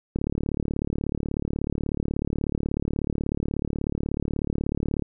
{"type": "click train", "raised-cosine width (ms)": 3, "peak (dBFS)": -13, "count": 178, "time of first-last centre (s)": [0.16, 5.023], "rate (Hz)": 36.4, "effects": []}